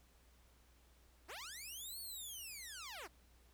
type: linear two-way sweep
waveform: 10% pulse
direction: up then down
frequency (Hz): 277.2 to 4480 to 277.2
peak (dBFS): -39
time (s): 1.28-3.08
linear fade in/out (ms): 20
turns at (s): 2
effects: added 60 Hz sine -66 dBFS peak until 3.53 s + pink hiss -71 dBFS RMS until 3.53 s